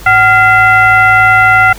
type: tone with frequency modulation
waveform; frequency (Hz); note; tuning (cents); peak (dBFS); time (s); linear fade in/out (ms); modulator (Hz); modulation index
sine; 1396.9; F6; 0; -3; 0.06-1.73; 5; 645; 1.1
effects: added 50 Hz sine -29 dBFS peak until 1.78 s + pink hiss -32 dBFS RMS until 1.78 s